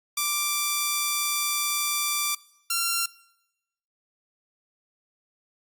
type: tone pair in turn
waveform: 5% pulse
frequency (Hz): 1174.7 / 1372.6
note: D6 / F6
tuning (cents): 0 / -30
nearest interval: minor third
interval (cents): 270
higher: second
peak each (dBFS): -12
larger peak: neither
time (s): 0.17-2.35 / 2.7-3.06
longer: first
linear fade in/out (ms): 5
effects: noise-tail reverb RT60 0.9 s tail -22 dB re dry + Opus 48 kbps